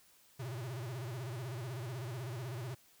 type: tone with vibrato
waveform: square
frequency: 123.47 Hz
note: B2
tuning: in tune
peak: -40 dBFS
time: 0.39-2.75 s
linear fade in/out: 10 ms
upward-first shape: sine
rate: 16 Hz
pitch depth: 190 cents each way
effects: white hiss -65 dBFS RMS until 3 s